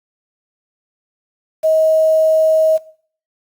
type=tone with quantisation; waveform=sine; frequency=634 Hz; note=D#5; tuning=32 cents sharp; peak=-10 dBFS; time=1.63-2.78 s; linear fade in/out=20 ms; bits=6; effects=noise-tail reverb RT60 0.5 s tail -18 dB re dry + Opus 48 kbps